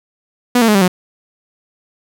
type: tone with pitch steps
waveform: sawtooth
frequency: 245.2 / 227.5 / 211 / 195.74 / 181.58 Hz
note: B3 / A#3 / G#3 / G3 / F#3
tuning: -12 / -42 / +28 / -2 / -32 cents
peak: -5 dBFS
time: 0.55-0.88 s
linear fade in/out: 5 ms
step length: 66 ms
effects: none